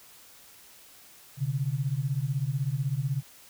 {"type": "beating tone pair", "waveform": "sine", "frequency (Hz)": [128.4, 144.4], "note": ["C3", "D3"], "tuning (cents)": [-32, -29], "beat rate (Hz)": 16, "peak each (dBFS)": [-29, -29], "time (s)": [1.37, 3.23], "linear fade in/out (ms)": 50, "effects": ["white hiss -53 dBFS RMS until 3.49 s"]}